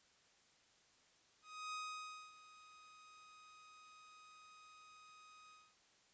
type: tone with ADSR envelope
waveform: sawtooth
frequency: 1253 Hz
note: D#6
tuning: 12 cents sharp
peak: -39 dBFS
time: 1.42-5.76 s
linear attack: 310 ms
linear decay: 590 ms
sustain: -17 dB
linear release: 250 ms
effects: white hiss -71 dBFS RMS until 6.13 s + resampled to 16000 Hz